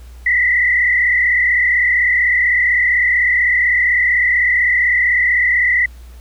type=tone with frequency modulation; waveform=sine; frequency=1975 Hz; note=B6; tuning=in tune; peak=-11 dBFS; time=0.26-5.86 s; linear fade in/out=5 ms; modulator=35.8 Hz; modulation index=1.9; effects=added 60 Hz sine -34 dBFS peak until 6.2 s + pink hiss -49 dBFS RMS until 6.2 s

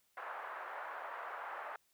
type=band-pass noise; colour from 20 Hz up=white; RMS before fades=-45 dBFS; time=0.17-1.76 s; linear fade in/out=2 ms; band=600 to 1500 Hz; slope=24 dB/octave; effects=white hiss -75 dBFS RMS until 1.93 s

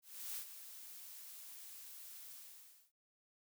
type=noise with ADSR envelope; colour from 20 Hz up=blue; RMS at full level=-43 dBFS; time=0.02-2.92 s; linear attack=350 ms; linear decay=79 ms; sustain=-10 dB; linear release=600 ms; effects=none

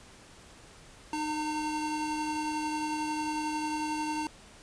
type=tone pair together; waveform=square; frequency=306.5 / 908.4 Hz; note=D#4 / A#5; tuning=-26 / -45 cents; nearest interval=octave + perfect fifth; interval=1881 cents; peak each=-34 / -34 dBFS; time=1.13-4.27 s; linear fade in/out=2 ms; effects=pink hiss -53 dBFS RMS until 4.62 s + resampled to 22050 Hz

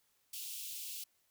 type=high-pass noise; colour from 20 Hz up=white; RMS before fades=-44 dBFS; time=0.33-1.04 s; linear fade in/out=5 ms; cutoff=2600 Hz; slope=48 dB/octave; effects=white hiss -75 dBFS RMS until 1.3 s

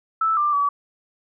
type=tone with pitch steps; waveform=sine; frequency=1316 / 1186 / 1143 Hz; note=E6 / D6 / D6; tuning=-3 / +17 / -47 cents; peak=-17 dBFS; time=0.21-0.69 s; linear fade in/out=5 ms; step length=160 ms; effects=none

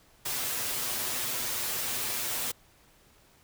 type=noise with comb filter; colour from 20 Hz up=white; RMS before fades=-32 dBFS; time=0.25-2.52 s; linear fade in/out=10 ms; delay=8.1 ms; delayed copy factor=+1; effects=pink hiss -61 dBFS RMS until 3.43 s

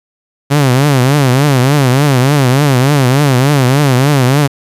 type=tone with vibrato; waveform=sawtooth; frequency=135.7 Hz; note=C#3; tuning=36 cents flat; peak=-3 dBFS; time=0.5-4.48 s; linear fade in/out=20 ms; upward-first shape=triangle; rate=3.4 Hz; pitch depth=190 cents each way; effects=resampled to 32000 Hz + 7-bit

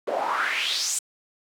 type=noise with band-pass filter sweep; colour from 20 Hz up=pink; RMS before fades=-26 dBFS; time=0.07-0.99 s; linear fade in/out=5 ms; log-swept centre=490 to 8600 Hz; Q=4.3; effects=high-pass 300 Hz 12 dB/octave

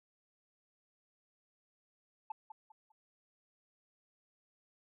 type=tone with echo; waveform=sine; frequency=870 Hz; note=A5; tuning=20 cents flat; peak=-35 dBFS; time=2.3-2.32 s; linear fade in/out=5 ms; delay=200 ms; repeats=3; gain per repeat=-10 dB; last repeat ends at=2.92 s; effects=tanh soft clip ceiling -34 dBFS

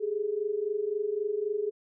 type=tone pair together; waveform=sine; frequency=400.9 / 424.7 Hz; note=G4 / G#4; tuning=+39 / +39 cents; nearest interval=minor second; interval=100 cents; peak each=-32 / -29 dBFS; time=0-1.71 s; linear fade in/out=20 ms; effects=none

